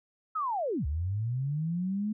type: linear two-way sweep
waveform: sine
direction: down then up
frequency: 1318.5 to 67.8 to 217.3 Hz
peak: -28 dBFS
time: 0.35-2.13 s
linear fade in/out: 10 ms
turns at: 0.86 s
effects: none